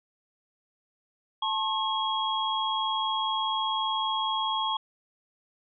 sine tone cluster, 879 / 1075 / 3300 Hz, A5 / C6 / G#7, -2 / +47 / -12 cents, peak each -30 dBFS, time 1.42-4.77 s, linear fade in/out 5 ms, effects none

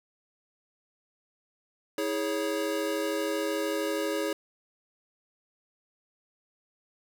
square chord, C# minor, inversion first, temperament equal with one note detuned, 322.3 / 415.3 / 554.4 Hz, E4 / G#4 / C#5, -39 / 0 / 0 cents, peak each -33 dBFS, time 1.98-4.33 s, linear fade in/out 2 ms, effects none

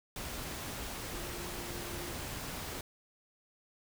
sine tone in noise, 349.2 Hz, F4, in tune, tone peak -47 dBFS, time 1.13-2.12 s, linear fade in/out 2 ms, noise pink, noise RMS -41 dBFS, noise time 0.16-2.81 s, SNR -9 dB, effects none

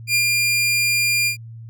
sawtooth tone with ADSR envelope, 2400 Hz, D7, 37 cents sharp, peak -11 dBFS, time 0.07-1.37 s, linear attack 75 ms, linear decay 85 ms, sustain -2 dB, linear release 100 ms, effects added 114 Hz sine -34 dBFS peak until 1.69 s

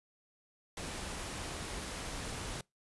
pink noise, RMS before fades -41 dBFS, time 0.77-2.61 s, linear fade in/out 2 ms, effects noise-tail reverb RT60 0.2 s tail -25 dB re dry + resampled to 24000 Hz

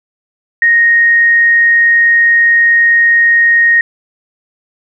sine tone, 1864.7 Hz, A#6, in tune, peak -5 dBFS, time 0.62-3.81 s, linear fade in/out 2 ms, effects none

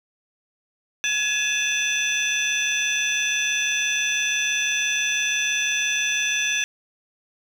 sine tone cluster, 1689 / 2525 / 2671 / 3470 / 5970 Hz, G#6 / D#7 / E7 / A7 / F#8, +29 / +25 / +22 / -25 / +15 cents, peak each -26 dBFS, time 1.04-6.64 s, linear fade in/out 0 ms, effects tanh soft clip ceiling -14 dBFS + 8-bit

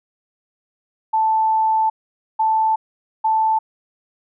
sine tone bursts at uneven times, 880 Hz, A5, in tune, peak -14 dBFS, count 3, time 1.13-1.9 / 2.39-2.76 / 3.24-3.59 s, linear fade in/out 10 ms, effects none

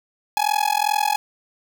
45% pulse tone with amplitude modulation, 840 Hz, G#5, 19 cents sharp, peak -14 dBFS, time 0.37-1.16 s, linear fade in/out 0 ms, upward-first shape sine, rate 42.5 Hz, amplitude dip 100%, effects none

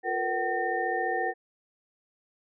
sine tone cluster, 352.7 / 451.5 / 486.2 / 758 / 1820 Hz, F4 / A4 / B4 / F#5 / A#6, +17 / +45 / -27 / +42 / -42 cents, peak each -35 / -34 / -35 / -29 / -32 dBFS, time 0.03-1.34 s, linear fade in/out 50 ms, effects none

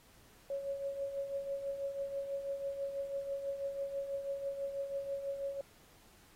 sine tone with tremolo, 554.4 Hz, C#5, in tune, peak -33 dBFS, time 0.5-5.61 s, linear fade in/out 2 ms, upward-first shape triangle, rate 6.1 Hz, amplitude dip 65%, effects pink hiss -63 dBFS RMS until 6.35 s + AAC 48 kbps

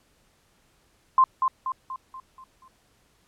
sine tone with echo, 1046.5 Hz, C6, in tune, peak -13 dBFS, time 1.18-1.24 s, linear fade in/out 2 ms, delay 240 ms, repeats 6, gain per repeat -6 dB, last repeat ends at 2.68 s, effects pink hiss -64 dBFS RMS until 3.27 s + low-pass 12000 Hz 12 dB/octave

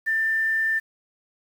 sine tone, 1785 Hz, A6, 24 cents sharp, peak -20 dBFS, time 0.06-0.8 s, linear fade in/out 20 ms, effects 8-bit

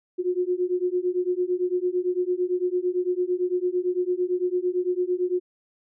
sine beating tone pair, 356.4 / 365.3 Hz, F4 / F#4, +35 / -22 cents, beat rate 8.9 Hz, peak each -25 dBFS, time 0.18-5.4 s, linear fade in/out 20 ms, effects none

